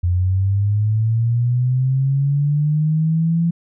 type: linear sweep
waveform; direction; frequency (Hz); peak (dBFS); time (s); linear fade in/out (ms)
sine; up; 87 to 170; -14; 0.03-3.51; 10
effects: none